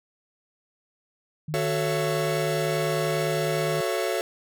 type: tone with pitch glide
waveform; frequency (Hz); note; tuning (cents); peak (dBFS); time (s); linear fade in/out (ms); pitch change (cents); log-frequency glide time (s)
sine; 153.5 to 154.93; D#3 to D#3; -23 to -7; -29; 1.48-3.81; 5; +16; 1.59-2.92
type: chord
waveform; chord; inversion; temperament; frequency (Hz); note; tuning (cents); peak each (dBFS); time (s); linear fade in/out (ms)
45% pulse; F# minor seventh; none; equal with one note detuned; 370 / 440 / 554.4 / 672.3; F#4 / A4 / C#5 / E5; 0 / 0 / 0 / +34; -30; 1.54-4.21; 0
effects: none